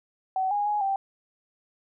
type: tone with pitch steps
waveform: sine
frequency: 757 / 822 / 834 / 782 Hz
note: F#5 / G#5 / G#5 / G5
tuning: +39 / -18 / +7 / -4 cents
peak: -23 dBFS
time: 0.36-0.96 s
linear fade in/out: 2 ms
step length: 150 ms
effects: none